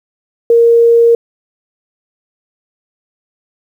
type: tone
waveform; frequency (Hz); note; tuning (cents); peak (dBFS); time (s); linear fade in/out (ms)
sine; 466.2; A#4; 0; -4; 0.5-1.15; 2
effects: 7-bit